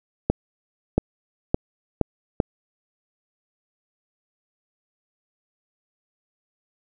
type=accelerating click train; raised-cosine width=2 ms; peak=-4 dBFS; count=5; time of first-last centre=0.3-2.402 s; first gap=680 ms; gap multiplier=0.83; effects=none